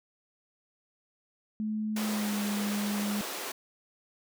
sine tone with pitch glide, 215.1 to 205.9 Hz, A3 to G#3, -39 to -15 cents, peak -29 dBFS, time 1.6-3.21 s, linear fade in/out 0 ms, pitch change -76 cents, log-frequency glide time 2-2.38 s
pink high-pass noise, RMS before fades -37 dBFS, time 1.96-3.52 s, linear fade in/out 5 ms, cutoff 310 Hz, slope 24 dB/octave
effects none

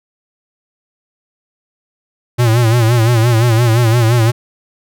square tone with vibrato, 116.54 Hz, A#2, in tune, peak -9 dBFS, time 2.38-4.32 s, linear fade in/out 20 ms, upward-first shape sine, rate 5.8 Hz, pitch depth 95 cents each way, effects none

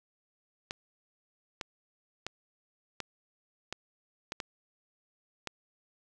clicks, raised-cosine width 0.2 ms, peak -18 dBFS, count 8, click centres 0.709 / 1.612 / 2.266 / 3.003 / 3.726 / 4.321 / 4.402 / 5.473 s, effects none

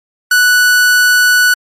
45% pulse tone, 1480 Hz, F#6, in tune, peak -6 dBFS, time 0.31-1.54 s, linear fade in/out 5 ms, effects MP3 64 kbps

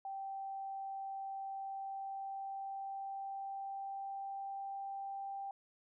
sine tone with pitch glide, 780 to 787.7 Hz, G5 to G5, -9 to +8 cents, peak -40 dBFS, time 0.05-5.51 s, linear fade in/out 2 ms, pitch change +17 cents, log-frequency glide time 1.52-5.14 s, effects none

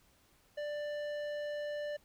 sine tone with tanh clipping, 590 Hz, D5, 8 cents sharp, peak -38 dBFS, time 0.57-1.97 s, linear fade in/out 10 ms, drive 13 dB, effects pink hiss -68 dBFS RMS until 2.04 s

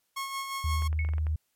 sawtooth tone with tremolo, 1090 Hz, C#6, 29 cents flat, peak -27 dBFS, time 0.16-0.88 s, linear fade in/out 10 ms, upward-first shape sine, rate 5.7 Hz, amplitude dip 45%
sine tone, 77.6 Hz, D#2, 4 cents flat, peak -25 dBFS, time 0.64-1.36 s, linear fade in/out 5 ms
clicks, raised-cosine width 0.5 ms, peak -29 dBFS, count 7, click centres 0.822 / 0.929 / 1.049 / 1.089 / 1.136 / 1.182 / 1.268 s
sine tone with exponential decay, 2200 Hz, C#7, 14 cents flat, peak -30 dBFS, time 0.99-1.18 s, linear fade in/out 1 ms, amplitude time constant 41 ms
effects white hiss -75 dBFS RMS until 1.55 s + MP3 64 kbps

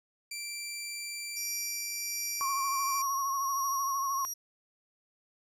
15% pulse tone, 2349 Hz, D7, in tune, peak -30 dBFS, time 0.31-3.02 s, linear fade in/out 5 ms
30% pulse tone with tremolo, 5700 Hz, F8, 34 cents sharp, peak -30 dBFS, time 1.36-4.34 s, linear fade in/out 10 ms, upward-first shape triangle, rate 1.4 Hz, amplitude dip 40%
sine tone with vibrato, 1094 Hz, C#6, 23 cents flat, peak -29 dBFS, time 2.41-4.25 s, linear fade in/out 0 ms, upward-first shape triangle, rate 13 Hz, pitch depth 55 cents each way
effects none

